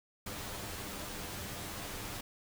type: noise with comb filter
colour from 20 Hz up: pink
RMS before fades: -42 dBFS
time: 0.26-2.21 s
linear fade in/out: 5 ms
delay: 10 ms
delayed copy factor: +0.6
effects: none